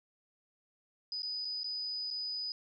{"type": "tone with dropouts", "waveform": "sine", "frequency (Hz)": 4978, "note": "D#8", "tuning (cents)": 0, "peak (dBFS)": -35, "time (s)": [1.12, 2.52], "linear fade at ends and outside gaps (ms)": 1, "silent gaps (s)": [[1.221, 1.231], [1.448, 1.452], [1.633, 1.643], [2.104, 2.11]], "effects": []}